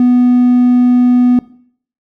triangle tone, 246.9 Hz, B3, in tune, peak -3 dBFS, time 0-1.39 s, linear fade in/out 2 ms, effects noise-tail reverb RT60 0.6 s tail -21 dB re dry + tanh soft clip ceiling 0 dBFS

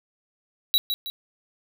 square tone with echo, 3888 Hz, B7, 28 cents flat, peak -17 dBFS, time 0.74-0.78 s, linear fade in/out 0 ms, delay 160 ms, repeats 2, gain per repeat -7 dB, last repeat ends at 1.1 s, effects none

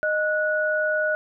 sine tone pair together, 617 / 1467.5 Hz, D#5 / F#6, -15 / -15 cents, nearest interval octave + minor third, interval 1500 cents, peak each -23 dBFS, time 0.03-1.15 s, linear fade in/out 0 ms, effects none

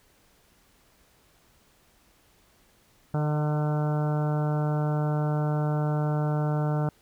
harmonic tone with a mistuned harmonic, 150 Hz, D3, 37 cents sharp, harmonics 1 / 2 / 3 / 4 / 5 / 6 / 7 / 8 / 9 / 10, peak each -24 / -35 / -36 / -35 / -37 / -40 / -46 / -46 / -42 / -47 dBFS, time 3.14-6.89 s, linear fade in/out 2 ms, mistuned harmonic 4, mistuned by +17 cents, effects pink hiss -62 dBFS RMS until 7.01 s

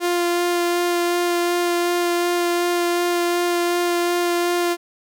sawtooth tone with vibrato, 348.8 Hz, F4, 2 cents flat, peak -14 dBFS, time 0-4.77 s, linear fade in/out 50 ms, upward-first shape sine, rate 2.7 Hz, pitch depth 10 cents each way, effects none

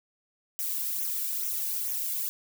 violet noise with flanger, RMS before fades -31 dBFS, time 0.59-2.29 s, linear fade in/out 0 ms, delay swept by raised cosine 0.22 to 1.62 ms, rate 2.3 Hz, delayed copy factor -0.75, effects none

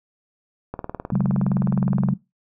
click train, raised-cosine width 1 ms, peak -15 dBFS, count 27, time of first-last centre 0.74-2.087 s, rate 19.3 Hz
sine chord, C# suspended fourth, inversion none, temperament equal with one note detuned, 135.5 / 185 / 207.7 Hz, C#3 / F#3 / G#3, -39 / 0 / 0 cents, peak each -21 / -20 / -24 dBFS, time 1.12-2.14 s, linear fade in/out 5 ms
effects noise-tail reverb RT60 0.2 s tail -19 dB re dry

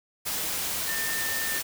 sine tone in noise, 1802 Hz, A6, 41 cents sharp, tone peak -31 dBFS, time 0.87-1.6 s, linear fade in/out 20 ms, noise white, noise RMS -30 dBFS, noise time 0.25-1.63 s, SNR -4 dB, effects none

